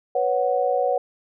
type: chord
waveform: sine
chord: B suspended second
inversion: none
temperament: equal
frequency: 493.9 / 554.4 / 740 Hz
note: B4 / C#5 / F#5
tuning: 0 / 0 / 0 cents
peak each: -23 dBFS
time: 0.15-0.98 s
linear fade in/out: 5 ms
effects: none